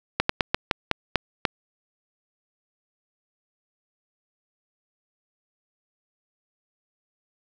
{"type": "slowing click train", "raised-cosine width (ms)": 0.3, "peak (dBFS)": -3, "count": 8, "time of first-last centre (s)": [0.2, 1.452], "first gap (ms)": 94, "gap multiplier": 1.21, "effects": []}